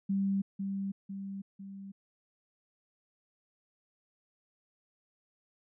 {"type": "tone with echo", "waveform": "sine", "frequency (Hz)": 196, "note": "G3", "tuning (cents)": 0, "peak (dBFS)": -27, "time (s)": [0.09, 0.42], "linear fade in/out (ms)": 10, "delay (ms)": 500, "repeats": 3, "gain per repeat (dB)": -5, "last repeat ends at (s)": 1.92, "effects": []}